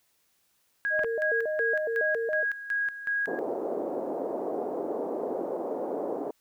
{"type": "tone with tremolo", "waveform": "sine", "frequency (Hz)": 1645, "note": "G#6", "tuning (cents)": -17, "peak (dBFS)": -25, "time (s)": [0.85, 3.39], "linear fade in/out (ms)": 0, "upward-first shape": "square", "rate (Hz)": 2.7, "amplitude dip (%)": 75}
{"type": "tone with vibrato", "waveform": "sine", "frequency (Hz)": 532, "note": "C5", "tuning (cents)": 29, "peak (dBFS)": -27, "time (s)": [0.9, 2.45], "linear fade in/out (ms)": 50, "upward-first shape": "square", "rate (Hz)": 3.6, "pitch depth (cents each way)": 260}
{"type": "clicks", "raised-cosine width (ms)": 0.5, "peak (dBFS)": -22, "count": 2, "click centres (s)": [0.993, 1.045]}
{"type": "band-pass noise", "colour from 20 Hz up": "pink", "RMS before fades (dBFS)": -32, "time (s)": [3.27, 6.31], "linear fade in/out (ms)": 5, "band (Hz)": [330, 660], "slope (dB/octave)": 24}
{"effects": ["white hiss -70 dBFS RMS until 6.4 s"]}